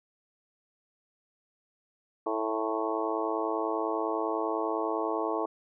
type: harmonic tone with a mistuned harmonic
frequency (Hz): 110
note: A2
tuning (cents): 0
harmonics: 3 / 4 / 5 / 6 / 7 / 8 / 9 / 10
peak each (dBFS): -34 / -33 / -39 / -35 / -40 / -36 / -40 / -36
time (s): 2.26-5.46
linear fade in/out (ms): 5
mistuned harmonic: 7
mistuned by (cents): +32
effects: none